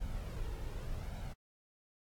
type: noise with flanger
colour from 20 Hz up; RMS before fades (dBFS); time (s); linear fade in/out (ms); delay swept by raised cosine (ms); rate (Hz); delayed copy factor
brown; -40; 0-1.34; 20; 1.3 to 2.24; 0.86; +0.5
effects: AAC 64 kbps